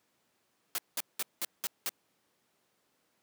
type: noise bursts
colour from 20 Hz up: white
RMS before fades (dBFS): -33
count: 6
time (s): 0.75-1.892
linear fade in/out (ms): 0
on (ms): 32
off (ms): 190
effects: pink hiss -74 dBFS RMS until 3.22 s + high-pass 200 Hz 12 dB/octave